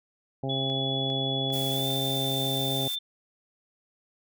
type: harmonic tone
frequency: 134.5 Hz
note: C3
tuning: 48 cents sharp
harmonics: 1 / 2 / 3 / 4 / 5 / 6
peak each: -31 / -34 / -36 / -37 / -38 / -39 dBFS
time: 0.43-2.88 s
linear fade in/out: 5 ms
type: tone with pitch glide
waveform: sine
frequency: 3406 to 3553 Hz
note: G#7 to A7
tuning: +43 to +16 cents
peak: -29 dBFS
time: 0.49-2.99 s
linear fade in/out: 10 ms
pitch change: +73 cents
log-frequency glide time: 1.69-1.87 s
type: click train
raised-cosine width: 0.2 ms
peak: -31 dBFS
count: 4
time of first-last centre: 0.7-1.905 s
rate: 2.49 Hz
type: noise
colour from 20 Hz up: blue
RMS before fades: -37 dBFS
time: 1.52-2.96 s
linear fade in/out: 20 ms
effects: none